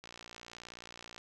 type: click train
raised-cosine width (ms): 0.2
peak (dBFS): -30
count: 68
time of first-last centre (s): 0.04-1.179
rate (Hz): 58.8
effects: none